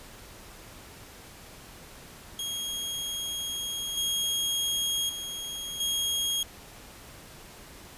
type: tone with level steps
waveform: sawtooth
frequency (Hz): 3271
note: G#7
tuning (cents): -27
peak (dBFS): -28 / -23 / -31 / -23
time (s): 2.39-6.43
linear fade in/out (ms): 2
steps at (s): 3.97 / 5.09 / 5.8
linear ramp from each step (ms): 5
effects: pink hiss -48 dBFS RMS until 7.97 s + resampled to 32000 Hz